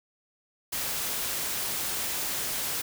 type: noise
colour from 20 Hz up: white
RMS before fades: -31 dBFS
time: 0.72-2.82 s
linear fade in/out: 10 ms
effects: none